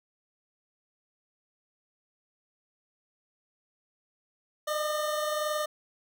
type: tone pair together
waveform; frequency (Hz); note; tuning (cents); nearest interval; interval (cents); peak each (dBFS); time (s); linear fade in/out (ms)
25% pulse; 604 / 625.3; D5 / D#5; +48 / +8; minor second; 60; -25 / -34; 4.67-5.66; 10
effects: none